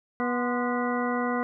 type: harmonic tone with a mistuned harmonic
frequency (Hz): 244.2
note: B3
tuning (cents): -19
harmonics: 1 / 2 / 3 / 4 / 5 / 6 / 8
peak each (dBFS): -28 / -31 / -33 / -34 / -35 / -36 / -37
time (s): 0.2-1.43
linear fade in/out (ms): 0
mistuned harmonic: 4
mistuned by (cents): +99
effects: none